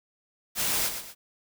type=noise with echo; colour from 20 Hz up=white; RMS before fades=-27 dBFS; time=0.55-0.91 s; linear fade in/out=50 ms; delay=120 ms; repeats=2; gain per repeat=-8 dB; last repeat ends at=1.15 s; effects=none